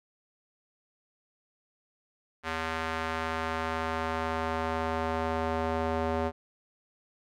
square tone with band-pass filter sweep, 81 Hz, E2, 30 cents flat, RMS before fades -31 dBFS, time 2.43-6.32 s, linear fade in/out 50 ms, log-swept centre 1600 to 640 Hz, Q 1, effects none

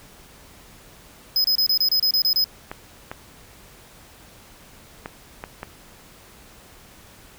square tone bursts, 5060 Hz, D#8, 28 cents sharp, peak -17 dBFS, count 10, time 1.36-2.442 s, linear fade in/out 2 ms, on 83 ms, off 28 ms
clicks, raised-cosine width 0.5 ms, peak -16 dBFS, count 5, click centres 2.715 / 3.115 / 5.059 / 5.439 / 5.631 s
effects pink hiss -48 dBFS RMS until 7.38 s

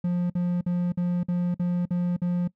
triangle tone bursts, 176.5 Hz, F3, 19 cents sharp, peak -20 dBFS, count 8, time 0.04-2.477 s, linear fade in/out 5 ms, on 260 ms, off 51 ms, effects noise-tail reverb RT60 0.1 s tail -21 dB re dry

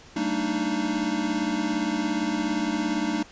square chord, Eb major seventh, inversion first, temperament equal with one note detuned, 196 / 227.1 / 293.7 / 311.1 Hz, G3 / Bb3 / D4 / Eb4, 0 / -45 / 0 / 0 cents, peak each -33 / -31 / -30 / -29 dBFS, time 0.16-3.23 s, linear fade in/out 5 ms, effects pink hiss -49 dBFS RMS until 3.31 s + resampled to 16000 Hz

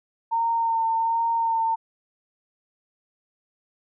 sine tone with vibrato, 913 Hz, A#5, 36 cents flat, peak -20 dBFS, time 0.31-1.76 s, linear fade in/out 20 ms, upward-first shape sine, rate 1.3 Hz, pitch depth 18 cents each way, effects none

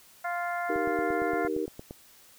harmonic tone, 349.2 Hz, F4, in tune, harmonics 2 / 3 / 4 / 5 / 6, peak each -31 / -39 / -35 / -40 / -41 dBFS, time 0.24-1.48 s, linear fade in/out 10 ms
sine chord, Eb major, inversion none, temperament just, 311.1 / 388.9 / 466.7 Hz, Eb4 / G4 / Bb4, 0 / -14 / +2 cents, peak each -32 dBFS, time 0.69-1.66 s, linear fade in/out 10 ms
click train, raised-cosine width 2 ms, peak -26 dBFS, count 11, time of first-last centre 0.76-1.909 s, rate 8.7 Hz
effects white hiss -56 dBFS RMS until 2.38 s

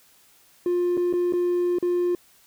triangle tone with dropouts, 353.3 Hz, F4, 20 cents sharp, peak -17 dBFS, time 0.66-2.15 s, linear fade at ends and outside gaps 2 ms, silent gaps 0.97-0.975 / 1.128-1.136 / 1.325-1.335 / 1.786-1.826 s, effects tanh soft clip ceiling -15 dBFS + white hiss -57 dBFS RMS until 2.46 s

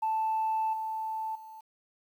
sine tone with level steps, 880 Hz, A5, in tune, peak -25 / -31 / -44 dBFS, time 0.02-1.61 s, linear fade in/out 10 ms, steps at 0.73 / 1.35 s, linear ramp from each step 5 ms, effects tanh soft clip ceiling -23 dBFS + 10-bit

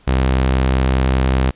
sawtooth tone, 65.1 Hz, C2, 8 cents flat, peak -9 dBFS, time 0.07-1.51 s, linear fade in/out 10 ms, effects pink hiss -52 dBFS RMS until 1.55 s + resampled to 8000 Hz

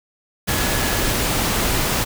sine tone in noise, 1694 Hz, G#6, 34 cents sharp, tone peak -31 dBFS, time 0.47-1.13 s, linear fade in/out 20 ms, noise pink, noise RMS -20 dBFS, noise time 0.47-2.05 s, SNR -14 dB, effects none

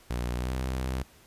sawtooth tone with pitch glide, 60.4 to 64.36 Hz, B1 to C2, -38 to -28 cents, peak -25 dBFS, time 0.1-1.03 s, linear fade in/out 5 ms, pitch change +110 cents, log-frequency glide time 0.36-0.54 s, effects pink hiss -57 dBFS RMS until 1.26 s + resampled to 32000 Hz

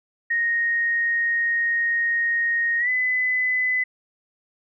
sine tone with pitch glide, 1864.7 to 2010 Hz, A#6 to B6, 0 to +30 cents, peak -19 dBFS, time 0.3-3.84 s, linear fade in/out 10 ms, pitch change +130 cents, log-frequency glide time 2.79-2.89 s, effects none

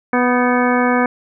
harmonic tone with a mistuned harmonic, 246.9 Hz, B3, in tune, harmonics 1 / 2 / 3 / 4 / 5 / 6 / 7 / 9, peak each -16 / -19 / -21 / -22 / -23 / -24 / -24 / -26 dBFS, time 0.13-1.06 s, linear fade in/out 2 ms, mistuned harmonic 6, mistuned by +56 cents, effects none

